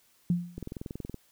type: tone with exponential decay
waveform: sine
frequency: 174.61 Hz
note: F3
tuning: in tune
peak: -20 dBFS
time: 0.3-0.63 s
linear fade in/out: 2 ms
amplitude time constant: 71 ms
type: click train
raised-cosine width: 3 ms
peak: -24 dBFS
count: 13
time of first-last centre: 0.58-1.143 s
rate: 21.3 Hz
effects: white hiss -65 dBFS RMS until 1.31 s